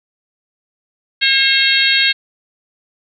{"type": "harmonic tone", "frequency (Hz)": 539, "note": "C#5", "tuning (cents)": -49, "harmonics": [3, 4, 5, 6, 7, 8], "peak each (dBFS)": [-18, -18, -18, -18, -18, -18], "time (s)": [1.21, 2.13], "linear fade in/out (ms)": 20, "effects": []}